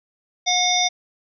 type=harmonic tone; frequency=723 Hz; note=F#5; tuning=40 cents flat; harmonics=1 / 3 / 5 / 7 / 8; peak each=-22 / -25 / -21 / -27 / -23 dBFS; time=0.46-0.89 s; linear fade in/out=20 ms; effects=none